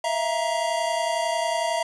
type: tone cluster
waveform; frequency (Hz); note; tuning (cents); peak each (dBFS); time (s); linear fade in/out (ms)
square; 649 / 680 / 940; E5 / F5 / A#5; -27 / -46 / +14; -28; 0.04-1.83; 5
effects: resampled to 24000 Hz + 8-bit